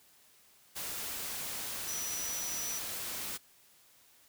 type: tone in noise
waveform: sine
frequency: 5890 Hz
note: F#8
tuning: 9 cents flat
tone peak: -37 dBFS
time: 1.87-2.8 s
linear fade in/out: 20 ms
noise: white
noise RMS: -39 dBFS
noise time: 0.75-3.38 s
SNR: -1 dB
effects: white hiss -63 dBFS RMS until 4.28 s